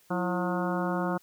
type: harmonic tone with a mistuned harmonic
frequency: 180 Hz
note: F#3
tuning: 47 cents flat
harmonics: 1 / 2 / 3 / 4 / 5 / 6 / 7 / 8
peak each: -30 / -33 / -35 / -36 / -37 / -38 / -38 / -39 dBFS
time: 0.1-1.18 s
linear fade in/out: 10 ms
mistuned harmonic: 2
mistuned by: -97 cents
effects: white hiss -62 dBFS RMS until 1.22 s